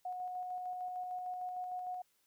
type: tone with tremolo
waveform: sine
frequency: 729 Hz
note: F#5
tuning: 26 cents flat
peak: -37 dBFS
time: 0.05-2.02 s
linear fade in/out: 5 ms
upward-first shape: square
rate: 6.6 Hz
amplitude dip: 25%
effects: white hiss -75 dBFS RMS until 2.26 s